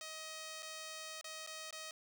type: tone with dropouts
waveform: 5% pulse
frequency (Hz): 630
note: D#5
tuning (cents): +21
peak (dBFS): -34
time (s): 0.01-1.91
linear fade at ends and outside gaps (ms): 2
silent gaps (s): 0.624-0.628 / 1.212-1.243 / 1.465-1.473 / 1.708-1.726
effects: none